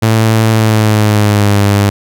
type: tone with pitch glide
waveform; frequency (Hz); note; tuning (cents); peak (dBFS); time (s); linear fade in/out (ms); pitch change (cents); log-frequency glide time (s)
sawtooth; 111.1 to 101.29; A2 to G#2; +17 to -43; -3; 0.02-1.9; 10; -160; 0.51-1.61
effects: none